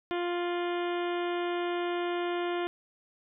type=harmonic tone with a mistuned harmonic; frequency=350 Hz; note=F4; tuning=4 cents sharp; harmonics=1 / 2 / 3 / 4 / 5 / 6 / 7 / 8 / 9 / 10; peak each=-30 / -36 / -40 / -42 / -44 / -46 / -47 / -48 / -49 / -50 dBFS; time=0.11-2.67 s; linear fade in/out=0 ms; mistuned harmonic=8; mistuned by=+49 cents; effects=none